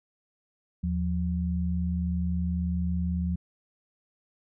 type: tone pair together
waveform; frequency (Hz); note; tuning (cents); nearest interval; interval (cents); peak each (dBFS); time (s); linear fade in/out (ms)
sine; 78.98 / 177.3; D#2 / F3; +26 / +26; octave + major second; 1400; -28; 0.83-3.36; 10
effects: none